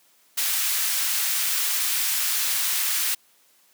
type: high-pass noise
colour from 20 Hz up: white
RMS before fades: -24 dBFS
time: 0.37-3.15 s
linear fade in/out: 10 ms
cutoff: 1400 Hz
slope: 12 dB/octave
effects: white hiss -60 dBFS RMS until 3.73 s + high-pass 200 Hz 12 dB/octave